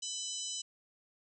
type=harmonic tone with a mistuned harmonic; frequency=999 Hz; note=B5; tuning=20 cents sharp; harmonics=3 / 4 / 5 / 6 / 7 / 8; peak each=-43 / -45 / -46 / -43 / -45 / -44 dBFS; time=0.02-0.62 s; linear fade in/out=10 ms; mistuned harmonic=5; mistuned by=+42 cents; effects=none